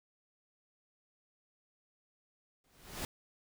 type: noise with exponential growth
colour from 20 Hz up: pink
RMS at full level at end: -36 dBFS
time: 2.64-3.05 s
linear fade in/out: 2 ms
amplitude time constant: 89 ms
effects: none